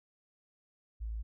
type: tone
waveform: sine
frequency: 55 Hz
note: A1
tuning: in tune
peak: -35 dBFS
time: 1-1.23 s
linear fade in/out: 20 ms
effects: none